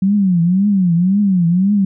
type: tone with vibrato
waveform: sine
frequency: 186.2 Hz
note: F#3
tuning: 11 cents sharp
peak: -10 dBFS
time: 0.02-1.85 s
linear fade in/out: 5 ms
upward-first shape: triangle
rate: 1.9 Hz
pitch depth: 210 cents each way
effects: none